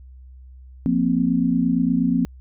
sine chord, F suspended fourth, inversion none, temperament equal, 174.61 / 233.1 / 261.6 Hz, F3 / Bb3 / C4, 0 / 0 / 0 cents, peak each -22 / -21 / -20 dBFS, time 0.86-2.25 s, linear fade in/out 0 ms, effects added 64 Hz sine -40 dBFS peak until 2.4 s

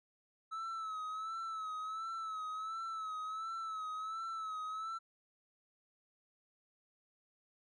triangle tone with vibrato, 1300 Hz, E6, 24 cents flat, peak -37 dBFS, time 0.51-4.99 s, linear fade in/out 20 ms, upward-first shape sine, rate 1.4 Hz, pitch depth 54 cents each way, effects resampled to 22050 Hz

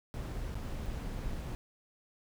brown noise with dropouts, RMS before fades -38 dBFS, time 0.14-1.55 s, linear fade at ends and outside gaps 0 ms, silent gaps 0.545-0.554 / 0.86-0.864 / 1.327-1.332 s, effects none

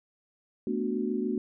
sine chord, B minor seventh, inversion third, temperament equal, 220 / 246.9 / 293.7 / 370 Hz, A3 / B3 / D4 / F#4, 0 / 0 / 0 / 0 cents, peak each -32 / -32 / -35 / -32 dBFS, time 0.67-1.38 s, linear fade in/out 2 ms, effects none

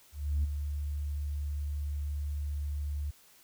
sine tone with ADSR envelope, 72.9 Hz, D2, 12 cents flat, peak -23 dBFS, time 0.12-3.11 s, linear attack 320 ms, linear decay 17 ms, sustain -8 dB, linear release 10 ms, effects tanh soft clip ceiling -23 dBFS + white hiss -60 dBFS RMS until 3.43 s

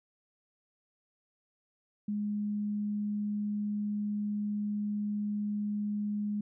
sine tone, 207.7 Hz, G#3, in tune, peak -30 dBFS, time 2.08-6.41 s, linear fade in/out 5 ms, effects none

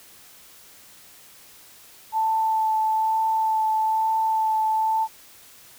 sine tone with vibrato, 880 Hz, A5, in tune, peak -19 dBFS, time 2.12-5.08 s, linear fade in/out 50 ms, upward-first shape sine, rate 1.1 Hz, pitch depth 11 cents each way, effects white hiss -49 dBFS RMS until 5.78 s

